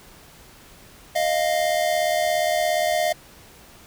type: tone pair together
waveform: square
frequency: 621.3 / 698.5 Hz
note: D#5 / F5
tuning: -3 / 0 cents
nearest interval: major second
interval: 203 cents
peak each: -23 dBFS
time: 1.15-3.13 s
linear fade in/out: 10 ms
effects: pink hiss -48 dBFS RMS until 3.86 s